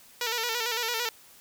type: tone with vibrato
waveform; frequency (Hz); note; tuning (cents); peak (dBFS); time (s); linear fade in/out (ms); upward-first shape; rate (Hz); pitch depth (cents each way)
5% pulse; 466.2; A#4; 0; -16; 0.21-1.09; 2; square; 8.9; 64
effects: white hiss -54 dBFS RMS until 1.4 s